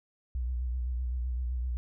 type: tone with vibrato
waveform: sine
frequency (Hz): 61.74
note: B1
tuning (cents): 0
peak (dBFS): -29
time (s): 0.35-1.77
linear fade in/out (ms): 0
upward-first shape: sine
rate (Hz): 7.8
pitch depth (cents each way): 62
effects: none